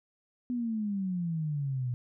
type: exponential sweep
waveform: sine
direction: down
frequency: 250 to 120.5 Hz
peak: -29 dBFS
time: 0.5-1.94 s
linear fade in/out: 0 ms
effects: none